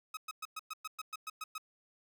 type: tone bursts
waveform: sawtooth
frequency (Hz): 1272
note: D#6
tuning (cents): +38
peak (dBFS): -35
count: 11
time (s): 0.14-1.581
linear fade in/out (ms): 5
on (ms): 31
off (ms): 110
effects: none